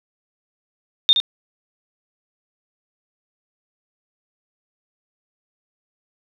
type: tone with echo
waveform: sine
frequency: 3650 Hz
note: A#7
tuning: 37 cents flat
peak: -8 dBFS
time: 1.09-1.13 s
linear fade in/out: 0 ms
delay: 71 ms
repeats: 1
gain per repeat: -7 dB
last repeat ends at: 1.201 s
effects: none